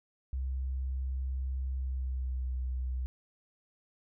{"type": "tone with pitch glide", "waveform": "sine", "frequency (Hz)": [65.41, 63.44], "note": ["C2", "B1"], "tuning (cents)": [0, 47], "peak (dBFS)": -31, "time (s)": [0.33, 3.06], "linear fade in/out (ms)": 0, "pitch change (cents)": -53, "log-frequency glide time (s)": [1.73, 2.5], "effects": []}